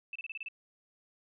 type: tone bursts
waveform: sine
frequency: 2637 Hz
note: E7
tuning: in tune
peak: -37 dBFS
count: 7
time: 0.13-0.485 s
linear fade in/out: 2 ms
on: 25 ms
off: 30 ms
effects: none